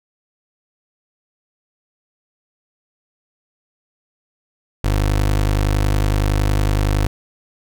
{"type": "tone", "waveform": "25% pulse", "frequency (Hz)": 50.8, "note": "G#1", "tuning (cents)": -38, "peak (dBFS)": -11, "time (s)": [4.84, 7.07], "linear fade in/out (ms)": 5, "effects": []}